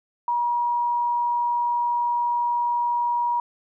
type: tone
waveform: sine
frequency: 957 Hz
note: A#5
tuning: 45 cents sharp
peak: -20 dBFS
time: 0.28-3.4 s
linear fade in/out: 2 ms
effects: none